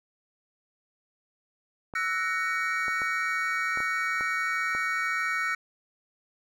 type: clicks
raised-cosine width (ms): 1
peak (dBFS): -25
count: 7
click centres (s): 1.938 / 2.882 / 3.018 / 3.774 / 3.804 / 4.209 / 4.75
type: chord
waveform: triangle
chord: F# dominant seventh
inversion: third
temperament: equal with one note detuned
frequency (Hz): 1318.5 / 1480 / 1864.7 / 2251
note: E6 / F#6 / A#6 / C#7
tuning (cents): 0 / 0 / 0 / +26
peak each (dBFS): -30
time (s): 1.95-5.55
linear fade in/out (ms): 5
effects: none